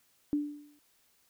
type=tone with exponential decay; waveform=sine; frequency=293.4 Hz; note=D4; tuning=2 cents flat; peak=-24 dBFS; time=0.33-0.79 s; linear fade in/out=0 ms; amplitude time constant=100 ms; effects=white hiss -69 dBFS RMS until 1.29 s